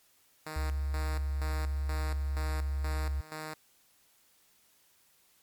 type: tone with tremolo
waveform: 5% pulse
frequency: 155.56 Hz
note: D#3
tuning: in tune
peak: -27 dBFS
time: 0.46-3.54 s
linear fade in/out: 5 ms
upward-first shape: square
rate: 2.1 Hz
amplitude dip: 75%
type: tone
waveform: sine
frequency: 69.2 Hz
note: C#2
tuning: 2 cents flat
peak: -29 dBFS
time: 0.56-3.21 s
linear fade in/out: 5 ms
effects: white hiss -66 dBFS RMS until 5.42 s + MP3 96 kbps